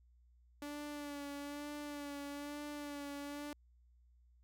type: tone with vibrato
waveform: sawtooth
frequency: 289.2 Hz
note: D4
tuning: 27 cents flat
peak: -39 dBFS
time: 0.62-3.53 s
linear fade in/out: 2 ms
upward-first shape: sine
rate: 1.1 Hz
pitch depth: 30 cents each way
effects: added 60 Hz sine -64 dBFS peak until 4.43 s